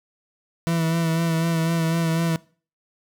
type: tone with vibrato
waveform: 40% pulse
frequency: 164.81 Hz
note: E3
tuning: in tune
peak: -19 dBFS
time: 0.67-2.36 s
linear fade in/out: 0 ms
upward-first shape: sine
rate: 4 Hz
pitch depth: 30 cents each way
effects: noise-tail reverb RT60 0.4 s tail -21 dB re dry